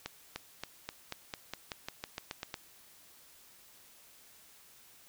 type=accelerating click train; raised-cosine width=0.2 ms; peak=-20 dBFS; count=14; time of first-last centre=0.06-2.542 s; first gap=300 ms; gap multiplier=0.92; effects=white hiss -59 dBFS RMS until 5.08 s